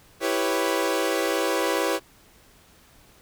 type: chord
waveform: sawtooth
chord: C# half-diminished seventh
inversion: first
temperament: equal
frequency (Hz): 329.6 / 392 / 493.9 / 554.4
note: E4 / G4 / B4 / C#5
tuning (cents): 0 / 0 / 0 / 0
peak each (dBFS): -24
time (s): 0.2-2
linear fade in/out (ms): 50
effects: pink hiss -55 dBFS RMS until 3.21 s